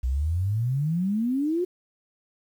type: exponential sweep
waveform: sine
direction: up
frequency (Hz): 60.1 to 370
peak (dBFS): -22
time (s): 0.03-1.65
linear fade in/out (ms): 10
effects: 9-bit